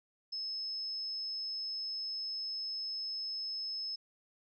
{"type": "tone", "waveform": "sine", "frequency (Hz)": 5200, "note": "E8", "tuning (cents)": -24, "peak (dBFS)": -36, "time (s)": [0.32, 3.96], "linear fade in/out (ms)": 10, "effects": []}